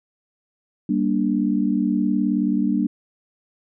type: chord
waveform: sine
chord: G minor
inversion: none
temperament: just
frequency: 196 / 235.2 / 294 Hz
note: G3 / Bb3 / D4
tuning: 0 / +16 / +2 cents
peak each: -22 dBFS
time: 0.89-2.87 s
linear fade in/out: 5 ms
effects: none